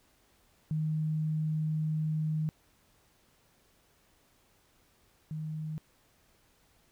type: tone pair in turn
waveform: sine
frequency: 155.56 / 155.56 Hz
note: D#3 / D#3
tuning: 0 / 0 cents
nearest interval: unison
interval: 0 cents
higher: neither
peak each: -28 / -34 dBFS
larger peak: first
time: 0.71-2.49 / 5.31-5.78 s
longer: first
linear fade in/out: 0 ms
effects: pink hiss -67 dBFS RMS until 6.91 s